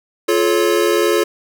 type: chord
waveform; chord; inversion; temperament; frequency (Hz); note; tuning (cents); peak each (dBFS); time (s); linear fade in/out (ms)
square; F augmented; none; equal with one note detuned; 349.2 / 430.2 / 554.4; F4 / A4 / C#5; 0 / -39 / 0; -17 / -17 / -21; 0.28-1.24; 10
effects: none